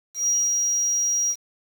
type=tone with ADSR envelope; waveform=triangle; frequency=5730 Hz; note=F8; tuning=44 cents sharp; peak=-16 dBFS; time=0.14-1.36 s; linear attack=140 ms; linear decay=220 ms; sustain=-2 dB; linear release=59 ms; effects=tanh soft clip ceiling -13 dBFS + 7-bit